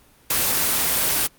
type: noise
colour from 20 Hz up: white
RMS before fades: -20 dBFS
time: 0.3-1.27 s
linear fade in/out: 5 ms
effects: pink hiss -54 dBFS RMS until 1.38 s + Opus 24 kbps